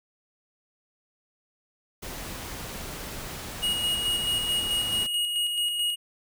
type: noise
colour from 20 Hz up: pink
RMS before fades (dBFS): -37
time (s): 2.02-5.07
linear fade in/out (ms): 10
type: tone with tremolo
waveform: square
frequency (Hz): 2881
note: F#7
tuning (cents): -47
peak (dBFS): -24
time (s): 3.62-5.96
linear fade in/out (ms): 20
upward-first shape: square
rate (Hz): 4.6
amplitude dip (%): 35
effects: none